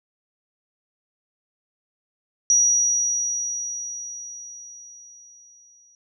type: tone with exponential decay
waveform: sine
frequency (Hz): 5790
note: F#8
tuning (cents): -38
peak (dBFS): -13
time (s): 2.5-5.95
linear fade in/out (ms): 1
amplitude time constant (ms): 750
effects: none